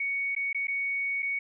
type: tone with dropouts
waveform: sine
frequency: 2230 Hz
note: C#7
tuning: 10 cents sharp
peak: -27 dBFS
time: 0-1.39 s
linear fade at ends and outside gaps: 5 ms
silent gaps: 0.351-0.363 / 0.53-0.546 / 0.671-0.681 / 1.223-1.227 s
effects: none